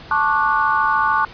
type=chord; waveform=sine; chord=D major seventh; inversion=second; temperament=just; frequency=881 / 1101.2 / 1174.7 / 1468.3 Hz; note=A5 / C#6 / D6 / F#6; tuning=+2 / -12 / 0 / -14 cents; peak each=-20 dBFS; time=0.11-1.25 s; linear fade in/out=2 ms; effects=pink hiss -39 dBFS RMS until 1.33 s + resampled to 11025 Hz